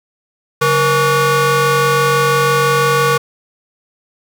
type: ring-modulated tone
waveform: 30% pulse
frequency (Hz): 329.6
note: E4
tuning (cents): 0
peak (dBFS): -5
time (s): 0.61-3.18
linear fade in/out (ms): 10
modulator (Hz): 801
effects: none